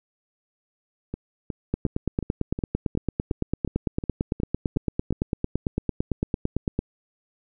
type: two click trains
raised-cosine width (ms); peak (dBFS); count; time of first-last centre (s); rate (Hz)
3; -17 / -10; 12 / 46; 1.14-5.126 / 1.74-6.791; 2.76 / 8.91
effects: none